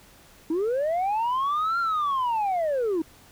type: linear two-way sweep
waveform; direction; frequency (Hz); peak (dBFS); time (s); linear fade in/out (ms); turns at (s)
sine; up then down; 305.2 to 1396.9 to 305.2; -20; 0.5-3.02; 5; 1.79
effects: tanh soft clip ceiling -21 dBFS + pink hiss -53 dBFS RMS until 3.31 s